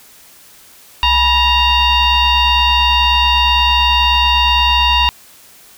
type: tone with frequency modulation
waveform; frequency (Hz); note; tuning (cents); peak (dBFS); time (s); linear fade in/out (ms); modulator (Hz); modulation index
sine; 1882; A#6; +16; -9; 1.03-5.09; 0; 909; 2.1
effects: white hiss -43 dBFS RMS until 5.77 s